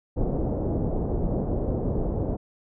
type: low-pass noise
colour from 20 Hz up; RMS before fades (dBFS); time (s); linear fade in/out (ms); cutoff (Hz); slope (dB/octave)
pink; -26; 0.16-2.37; 20; 610; 24
effects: none